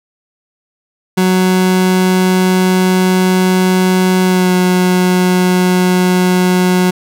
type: tone with pitch glide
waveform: 30% pulse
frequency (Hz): 185 to 182.14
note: F#3 to F#3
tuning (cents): 0 to -27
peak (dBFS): -6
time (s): 1.17-6.91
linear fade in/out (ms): 10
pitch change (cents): -27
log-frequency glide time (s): 4.23-4.53
effects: none